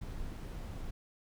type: noise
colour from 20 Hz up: brown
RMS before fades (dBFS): -41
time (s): 0.01-0.91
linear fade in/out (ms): 10
effects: none